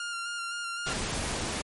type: tone with vibrato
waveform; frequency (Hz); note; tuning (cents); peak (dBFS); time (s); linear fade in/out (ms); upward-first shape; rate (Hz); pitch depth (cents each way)
sawtooth; 1396.9; F6; 0; -29; 0-0.93; 2; square; 3.9; 18
type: noise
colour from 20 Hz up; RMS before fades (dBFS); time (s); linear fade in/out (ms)
pink; -32; 0.86-1.62; 10
effects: MP3 48 kbps